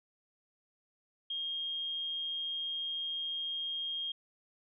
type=tone; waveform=sine; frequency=3233 Hz; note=G#7; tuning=47 cents flat; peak=-34 dBFS; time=1.3-4.12 s; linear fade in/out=5 ms; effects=none